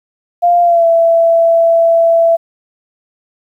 sine tone with pitch glide, 698 to 666.9 Hz, F5 to E5, -1 to +20 cents, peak -6 dBFS, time 0.42-2.37 s, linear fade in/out 20 ms, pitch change -79 cents, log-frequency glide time 0.62-0.86 s, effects 8-bit

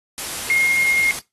sine tone in noise, 2138 Hz, C7, 37 cents sharp, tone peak -14 dBFS, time 0.5-1.11 s, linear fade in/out 0 ms, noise white, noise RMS -28 dBFS, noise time 0.18-1.19 s, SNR +11 dB, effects noise-tail reverb RT60 0.2 s tail -19 dB re dry + AAC 32 kbps

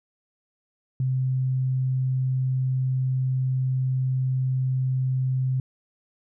sine tone, 130 Hz, C3, 11 cents flat, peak -21 dBFS, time 1-5.6 s, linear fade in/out 2 ms, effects none

